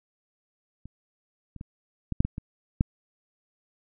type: clicks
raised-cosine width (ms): 5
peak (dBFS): -29 / -29 / -25 / -16 / -7 / -16 / -21 / -8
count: 8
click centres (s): 0.856 / 1.563 / 1.611 / 2.123 / 2.205 / 2.25 / 2.381 / 2.809
effects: none